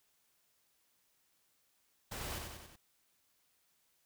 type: noise with echo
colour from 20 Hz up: pink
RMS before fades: -43 dBFS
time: 2.11-2.39 s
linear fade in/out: 10 ms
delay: 93 ms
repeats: 4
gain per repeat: -4 dB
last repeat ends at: 2.762 s
effects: white hiss -75 dBFS RMS until 4.05 s